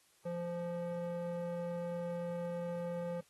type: tone with band-pass filter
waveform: square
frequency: 173 Hz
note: F3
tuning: 16 cents flat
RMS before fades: -39 dBFS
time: 0.25-3.21 s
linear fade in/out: 10 ms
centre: 420 Hz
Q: 3.7
effects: white hiss -69 dBFS RMS until 3.29 s + AAC 32 kbps